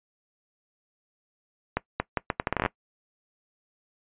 accelerating click train, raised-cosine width 0.5 ms, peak -9 dBFS, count 13, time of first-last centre 1.77-2.661 s, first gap 230 ms, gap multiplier 0.75, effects noise-tail reverb RT60 0.1 s tail -20 dB re dry + resampled to 8000 Hz

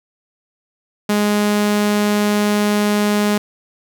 sawtooth tone, 207.7 Hz, G#3, in tune, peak -10 dBFS, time 1.09-3.38 s, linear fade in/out 5 ms, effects 8-bit

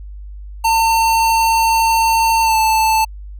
square tone with pitch glide, 903 to 882.4 Hz, A5 to A5, +45 to +5 cents, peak -12 dBFS, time 0.64-3.05 s, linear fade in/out 10 ms, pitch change -40 cents, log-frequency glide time 2.43-2.56 s, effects added 50 Hz sine -29 dBFS peak until 3.39 s

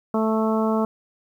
harmonic tone, 220 Hz, A3, in tune, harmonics 1 / 2 / 3 / 4 / 5 / 6, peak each -21 / -25 / -27 / -30 / -30 / -33 dBFS, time 0.14-0.85 s, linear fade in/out 2 ms, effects 9-bit

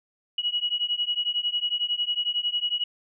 sine beating tone pair, 2909 / 2920 Hz, F#7 / F#7, -30 / -24 cents, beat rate 11 Hz, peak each -27 dBFS, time 0.38-2.84 s, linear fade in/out 5 ms, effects none

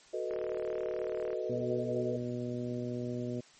sine chord, B dominant seventh, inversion second, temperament equal, 370 / 440 / 493.9 / 622.3 Hz, F#4 / A4 / B4 / D#5, 0 / 0 / 0 / 0 cents, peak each -38 dBFS, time 0.13-2.17 s, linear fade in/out 10 ms
click train, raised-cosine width 0.5 ms, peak -31 dBFS, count 40, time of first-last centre 0.31-1.331 s, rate 38.2 Hz
harmonic tone, 122.2 Hz, B2, 18 cents flat, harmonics 1 / 2 / 3 / 4 / 5, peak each -39 / -37 / -40 / -44 / -44 dBFS, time 1.49-3.41 s, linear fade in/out 10 ms
effects white hiss -59 dBFS RMS until 3.59 s + MP3 32 kbps

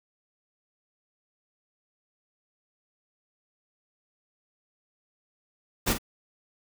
pink noise with echo, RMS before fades -24 dBFS, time 5.86-5.94 s, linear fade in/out 20 ms, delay 45 ms, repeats 1, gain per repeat -9 dB, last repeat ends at 5.985 s, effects none

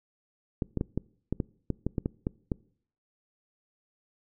clicks, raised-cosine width 3 ms, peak -15 dBFS, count 12, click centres 0.622 / 0.773 / 0.811 / 0.976 / 1.326 / 1.402 / 1.703 / 1.866 / 1.982 / 2.059 / 2.269 / 2.518 s, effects noise-tail reverb RT60 0.6 s tail -24 dB re dry

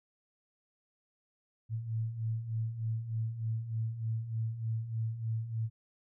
sine beating tone pair, 110 / 113.3 Hz, A2 / A#2, 0 / -49 cents, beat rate 3.3 Hz, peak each -39 / -33 dBFS, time 1.69-5.7 s, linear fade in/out 50 ms, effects none

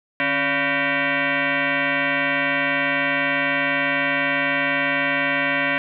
sine tone with frequency modulation, 150 Hz, D3, 37 cents sharp, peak -18 dBFS, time 0.2-5.78 s, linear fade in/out 0 ms, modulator 424 Hz, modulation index 5.8, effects none

